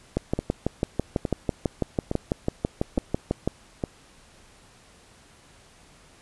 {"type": "two click trains", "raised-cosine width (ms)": 2, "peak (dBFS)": [-12, -9], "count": [5, 21], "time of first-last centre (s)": [[0.39, 3.838], [0.17, 3.476]], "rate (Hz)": [1.16, 6.05], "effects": ["pink hiss -54 dBFS RMS until 6.21 s", "resampled to 24000 Hz"]}